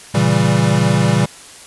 square chord, A# diminished seventh, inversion none, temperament equal, 116.54 / 138.59 / 164.81 / 196 Hz, A#2 / C#3 / E3 / G3, 0 / 0 / 0 / 0 cents, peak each -18 dBFS, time 0.14-1.26 s, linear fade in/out 10 ms, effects white hiss -38 dBFS RMS until 1.66 s + resampled to 24000 Hz

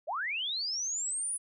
sine linear sweep, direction up, 523.3 to 10000 Hz, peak -31 dBFS, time 0.07-1.38 s, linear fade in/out 20 ms, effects none

